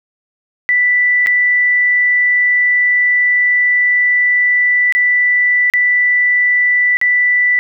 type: tone with dropouts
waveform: sine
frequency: 1975.5 Hz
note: B6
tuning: in tune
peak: -9 dBFS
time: 0.69-7.59 s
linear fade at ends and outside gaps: 0 ms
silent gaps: 1.262-1.27 / 4.924-4.95 / 5.7-5.737 / 6.97-7.014 s
effects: none